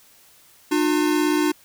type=tone pair together; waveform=square; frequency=301.3 / 358.5 Hz; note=D4 / F4; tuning=+44 / +45 cents; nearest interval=minor third; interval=301 cents; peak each=-20 / -23 dBFS; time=0.71-1.52 s; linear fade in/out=10 ms; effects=white hiss -53 dBFS RMS until 1.64 s